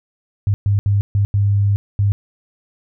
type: tone bursts at uneven times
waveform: sine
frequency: 100.9 Hz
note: G#2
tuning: 49 cents flat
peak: -12 dBFS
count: 6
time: 0.47-0.54 / 0.66-0.79 / 0.86-1.01 / 1.15-1.25 / 1.34-1.76 / 1.99-2.12 s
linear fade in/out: 0 ms
effects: none